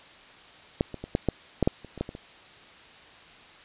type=clicks; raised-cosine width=2 ms; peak=-8 / -22 / -22 / -9 / -9 / -8 / -7 / -29 / -26 / -14 / -23 / -25 dBFS; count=12; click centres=0.809 / 0.943 / 1.04 / 1.151 / 1.287 / 1.627 / 1.675 / 1.847 / 1.977 / 2.01 / 2.091 / 2.151 s; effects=white hiss -50 dBFS RMS until 3.64 s + resampled to 8000 Hz